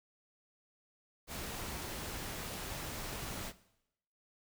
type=noise; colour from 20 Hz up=pink; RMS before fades=-42 dBFS; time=1.27-3.53 s; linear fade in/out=50 ms; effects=noise-tail reverb RT60 0.8 s tail -17 dB re dry